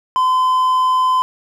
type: tone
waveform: triangle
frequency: 1023 Hz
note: C6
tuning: 39 cents flat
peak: -10 dBFS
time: 0.16-1.22 s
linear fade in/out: 0 ms
effects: none